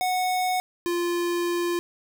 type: tone pair in turn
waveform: square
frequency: 736 / 347.3 Hz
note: F#5 / F4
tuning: -9 / -10 cents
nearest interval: octave + minor second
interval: 1301 cents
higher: first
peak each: -23 / -24 dBFS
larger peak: first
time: 0.01-0.6 / 0.86-1.79 s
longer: second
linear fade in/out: 0 ms
effects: none